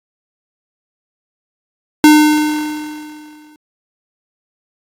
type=tone with exponential decay; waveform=square; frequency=303 Hz; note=D#4; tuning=46 cents flat; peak=-3 dBFS; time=2.04-3.56 s; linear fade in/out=1 ms; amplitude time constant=330 ms; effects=AAC 64 kbps